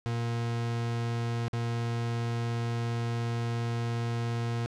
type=tone with dropouts; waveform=40% pulse; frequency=117.2 Hz; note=A#2; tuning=10 cents sharp; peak=-28 dBFS; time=0.06-4.66 s; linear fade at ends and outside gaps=0 ms; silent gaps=1.482-1.532 s; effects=low-pass 6000 Hz 12 dB/octave + 10-bit